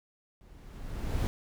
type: noise with level ramp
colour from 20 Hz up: brown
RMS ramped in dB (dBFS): -55 to -27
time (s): 0.41-1.27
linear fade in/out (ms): 0
effects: none